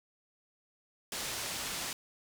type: low-pass noise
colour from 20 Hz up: white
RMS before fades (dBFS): -38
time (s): 1.12-1.93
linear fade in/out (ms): 2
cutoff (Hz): 7900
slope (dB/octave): 12
effects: none